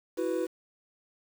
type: chord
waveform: triangle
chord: E suspended second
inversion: none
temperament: just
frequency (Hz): 329.6 / 370.8 / 494.4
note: E4 / F#4 / B4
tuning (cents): 0 / +4 / +2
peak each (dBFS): -30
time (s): 0.17-0.47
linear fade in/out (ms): 20
effects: 8-bit